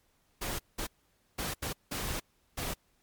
pink noise bursts at uneven times, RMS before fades -35 dBFS, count 6, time 0.41-0.59 / 0.78-0.87 / 1.38-1.54 / 1.62-1.73 / 1.91-2.2 / 2.57-2.74 s, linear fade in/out 10 ms, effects pink hiss -71 dBFS RMS until 3.02 s + MP3 96 kbps

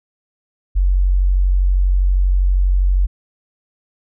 sine tone, 46.25 Hz, F#1, in tune, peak -11 dBFS, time 0.75-3.07 s, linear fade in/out 20 ms, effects none

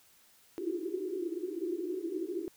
pink band-pass noise, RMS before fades -36 dBFS, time 0.58-2.48 s, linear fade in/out 0 ms, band 320 to 390 Hz, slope 96 dB/octave, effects white hiss -63 dBFS RMS until 2.56 s

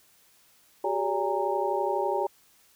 sine tone cluster, 375.4 / 407.3 / 573 / 814 / 925 Hz, F#4 / G#4 / D5 / G#5 / A#5, +25 / -34 / -43 / -35 / -14 cents, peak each -31 dBFS, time 0.84-2.27 s, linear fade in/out 5 ms, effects white hiss -61 dBFS RMS until 2.75 s

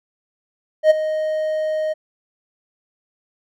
triangle tone with ADSR envelope, 622.3 Hz, D#5, in tune, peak -4 dBFS, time 0.83-1.94 s, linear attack 74 ms, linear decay 17 ms, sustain -13 dB, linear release 20 ms, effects none

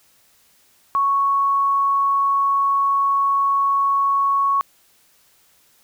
sine tone, 1108.7 Hz, C#6, in tune, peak -15 dBFS, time 0.95-4.61 s, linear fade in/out 0 ms, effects white hiss -57 dBFS RMS until 5.83 s

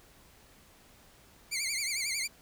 15% pulse tone with vibrato, 2217 Hz, C#7, in tune, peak -24 dBFS, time 1.51-2.28 s, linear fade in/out 20 ms, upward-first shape triangle, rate 11 Hz, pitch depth 150 cents each way, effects pink hiss -59 dBFS RMS until 2.41 s

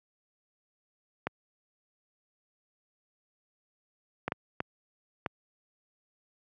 clicks, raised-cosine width 0.5 ms, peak -15 dBFS, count 5, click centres 1.27 / 4.28 / 4.321 / 4.604 / 5.262 s, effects high-pass 100 Hz 12 dB/octave

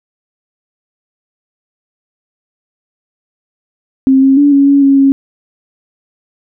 sine tone with pitch steps, 266 / 269.2 / 287.3 / 278.6 / 280.6 / 275.1 / 273.4 Hz, C4 / C4 / D4 / C#4 / C#4 / C#4 / C#4, +29 / +49 / -38 / +9 / +21 / -13 / -24 cents, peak -4 dBFS, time 4.07-5.12 s, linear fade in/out 0 ms, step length 150 ms, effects none

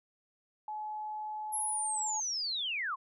sine tone with pitch glide, 853 to 857.9 Hz, G#5 to A5, +46 to -44 cents, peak -36 dBFS, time 0.68-2.2 s, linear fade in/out 2 ms, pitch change +10 cents, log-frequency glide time 0.91-2.04 s
sine linear sweep, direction down, 11290 to 980 Hz, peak -32 dBFS, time 1.52-2.96 s, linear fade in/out 20 ms
effects none

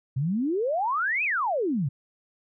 sine exponential two-way sweep, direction up then down, 123.47 to 2629 to 123.47 Hz, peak -23 dBFS, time 0.16-1.89 s, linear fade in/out 10 ms, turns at 1.24 s, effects none

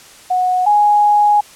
sine tone pair in turn, 733 / 830.7 Hz, F#5 / G#5, -16 / 0 cents, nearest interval major second, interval 216 cents, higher second, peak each -12 / -8 dBFS, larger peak second, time 0.3-0.66 / 0.66-1.41 s, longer second, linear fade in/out 10 ms, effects white hiss -41 dBFS RMS until 1.55 s + low-pass 10000 Hz 12 dB/octave

